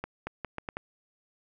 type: accelerating click train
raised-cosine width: 0.5 ms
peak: -19 dBFS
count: 6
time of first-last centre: 0.04-0.769 s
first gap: 230 ms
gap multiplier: 0.77
effects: none